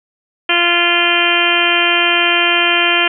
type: harmonic tone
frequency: 346.3 Hz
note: F4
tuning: 15 cents flat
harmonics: 1 / 2 / 3 / 4 / 5 / 6 / 7 / 8 / 9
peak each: -21 / -21 / -23 / -20 / -19 / -22 / -17 / -18 / -17 dBFS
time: 0.49-3.08 s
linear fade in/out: 5 ms
effects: none